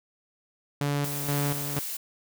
sawtooth tone with tremolo, 143.6 Hz, D3, 39 cents flat, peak -21 dBFS, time 0.81-1.79 s, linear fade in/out 2 ms, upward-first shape square, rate 2.1 Hz, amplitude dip 60%
blue noise, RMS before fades -34 dBFS, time 1.04-1.97 s, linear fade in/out 5 ms
effects none

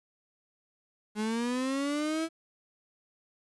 35% pulse linear sweep, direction up, 208.6 to 329.6 Hz, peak -27 dBFS, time 1.15-2.29 s, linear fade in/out 50 ms, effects resampled to 24000 Hz + 10-bit

